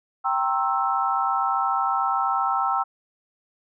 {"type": "chord", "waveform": "sine", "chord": "C dominant seventh", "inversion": "second", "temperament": "equal with one note detuned", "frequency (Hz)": [784, 932.3, 1065.4, 1318.5], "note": ["G5", "Bb5", "C6", "E6"], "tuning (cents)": [0, 0, 31, 0], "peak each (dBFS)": [-25, -28, -28, -24], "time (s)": [0.24, 2.84], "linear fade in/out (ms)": 20, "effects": []}